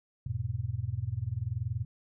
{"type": "chord", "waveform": "sine", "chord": "E major", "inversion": "none", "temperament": "just", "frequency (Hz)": [82.41, 103.01, 123.61], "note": ["E2", "G#2", "B2"], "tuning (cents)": [0, -14, 2], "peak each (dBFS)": [-39, -34, -34], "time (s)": [0.26, 1.85], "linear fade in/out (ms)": 5, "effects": []}